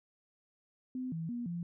sine tone with pitch steps, 255.3 / 163.4 / 239.8 / 172 Hz, C4 / E3 / A#3 / F3, -42 / -15 / +49 / -26 cents, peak -35 dBFS, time 0.95-1.63 s, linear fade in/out 2 ms, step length 170 ms, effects none

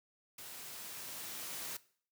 white noise with level ramp, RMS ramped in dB -49 to -42 dBFS, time 0.38-1.77 s, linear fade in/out 5 ms, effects noise-tail reverb RT60 0.5 s tail -19 dB re dry + high-pass 100 Hz 12 dB/octave

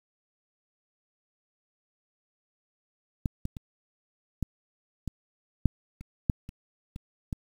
clicks, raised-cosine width 5 ms, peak -14 / -19 / -26 / -16 / -20 / -8 / -30 / -10 / -28 / -26 / -19 dBFS, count 11, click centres 3.258 / 3.454 / 3.568 / 4.427 / 5.077 / 5.657 / 6.01 / 6.298 / 6.491 / 6.961 / 7.328 s, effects 8-bit

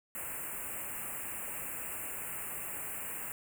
white band-stop noise, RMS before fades -40 dBFS, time 0.15-3.32 s, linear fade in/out 0 ms, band 2800 to 7400 Hz, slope 96 dB/octave, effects none

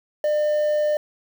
triangle tone with quantisation, 601 Hz, D5, 40 cents sharp, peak -16 dBFS, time 0.24-0.97 s, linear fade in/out 2 ms, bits 7, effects none

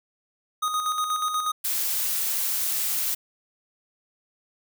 square tone with tremolo, 1244.5 Hz, D#6, in tune, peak -23 dBFS, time 0.62-1.52 s, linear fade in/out 10 ms, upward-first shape square, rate 8.3 Hz, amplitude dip 45%
blue noise, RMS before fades -26 dBFS, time 1.64-3.15 s, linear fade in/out 10 ms
effects none

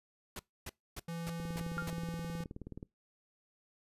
pink noise bursts, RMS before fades -43 dBFS, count 6, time 0.36-1.902 s, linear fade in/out 2 ms, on 32 ms, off 270 ms
square tone, 167.8 Hz, E3, 31 cents sharp, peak -39 dBFS, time 1.08-2.44 s, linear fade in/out 5 ms
click train, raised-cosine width 3 ms, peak -31 dBFS, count 28, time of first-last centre 1.4-2.829 s, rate 18.9 Hz
sine tone with exponential decay, 1397 Hz, F6, in tune, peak -31 dBFS, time 1.78-1.91 s, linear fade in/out 0 ms, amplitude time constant 28 ms
effects noise-tail reverb RT60 0.2 s tail -24 dB re dry + resampled to 32000 Hz

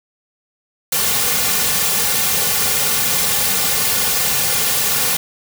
white noise with comb filter, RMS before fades -17 dBFS, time 0.92-5.17 s, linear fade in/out 5 ms, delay 3.1 ms, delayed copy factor -0.9, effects none

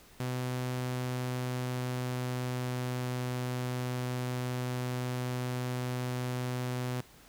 sawtooth tone with pitch glide, 126.1 to 125.23 Hz, B2 to B2, +36 to +24 cents, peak -28 dBFS, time 0.2-7.01 s, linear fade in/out 2 ms, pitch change -12 cents, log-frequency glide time 0.74-3.23 s, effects pink hiss -57 dBFS RMS until 7.28 s

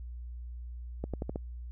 accelerating click train, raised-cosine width 2 ms, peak -21 dBFS, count 5, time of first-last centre 1.04-1.359 s, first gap 97 ms, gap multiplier 0.87, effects added 60 Hz sine -39 dBFS peak until 1.71 s

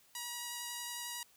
5% pulse tone with vibrato, 960 Hz, B5, 49 cents flat, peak -28 dBFS, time 0.15-1.23 s, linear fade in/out 2 ms, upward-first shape sine, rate 11 Hz, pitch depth 10 cents each way, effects white hiss -66 dBFS RMS until 1.36 s

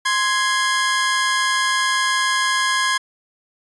sawtooth tone pair together, 1046.5 / 1661.2 Hz, C6 / G#6, 0 / 0 cents, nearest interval minor sixth, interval 800 cents, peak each -16 dBFS, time 0.05-2.98 s, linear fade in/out 10 ms, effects resampled to 24000 Hz

